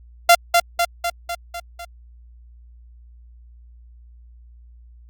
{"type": "tone with echo", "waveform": "sawtooth", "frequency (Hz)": 691, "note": "F5", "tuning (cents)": -19, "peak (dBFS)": -4, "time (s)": [0.29, 0.35], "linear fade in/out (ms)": 5, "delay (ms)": 250, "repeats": 6, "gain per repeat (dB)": -4, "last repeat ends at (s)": 1.85, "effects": ["added 59 Hz sine -43 dBFS peak until 5.09 s", "Opus 48 kbps"]}